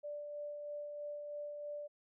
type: tone with tremolo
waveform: sine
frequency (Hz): 587.3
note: D5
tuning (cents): 0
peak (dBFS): -40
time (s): 0.03-1.88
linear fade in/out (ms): 20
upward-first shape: sine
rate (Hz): 3.1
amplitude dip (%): 30
effects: none